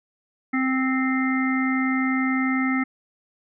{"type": "harmonic tone", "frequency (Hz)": 261.6, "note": "C4", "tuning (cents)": 0, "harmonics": [1, 3, 5, 7, 8], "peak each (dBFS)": [-21, -34, -30, -32, -28], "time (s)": [0.53, 2.84], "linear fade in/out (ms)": 10, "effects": []}